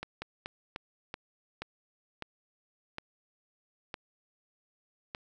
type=slowing click train; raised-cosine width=0.3 ms; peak=-21 dBFS; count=10; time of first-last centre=0.03-5.149 s; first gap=190 ms; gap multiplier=1.26; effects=none